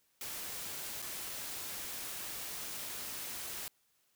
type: noise with dropouts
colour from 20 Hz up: white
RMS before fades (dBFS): -42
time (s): 0.21-3.68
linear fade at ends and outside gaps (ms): 1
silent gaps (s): 1.02-1.024
effects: white hiss -74 dBFS RMS until 4.15 s